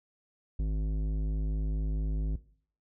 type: tone with tanh clipping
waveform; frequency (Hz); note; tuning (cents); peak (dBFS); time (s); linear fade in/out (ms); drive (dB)
triangle; 52.2; G#1; +10; -29; 0.59-2.36; 5; 17
effects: noise-tail reverb RT60 0.5 s tail -18 dB re dry